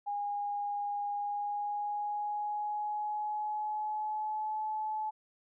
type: tone with pitch glide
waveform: sine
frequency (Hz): 818 to 861.6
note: G#5 to A5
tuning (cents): -26 to -37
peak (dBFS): -32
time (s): 0.06-5.11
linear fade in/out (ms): 20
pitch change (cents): +89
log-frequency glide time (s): 1.13-4.64
effects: none